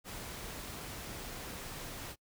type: noise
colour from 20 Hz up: pink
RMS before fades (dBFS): -44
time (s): 0.04-2.16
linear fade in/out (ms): 50
effects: noise-tail reverb RT60 0.1 s tail -24 dB re dry